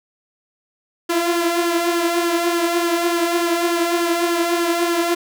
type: tone with flanger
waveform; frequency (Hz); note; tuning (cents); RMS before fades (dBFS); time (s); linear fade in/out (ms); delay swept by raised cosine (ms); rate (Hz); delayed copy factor
sawtooth; 341.9; F4; -37; -19; 1.09-5.15; 10; 0.61 to 4.41; 3.4; +0.5
effects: none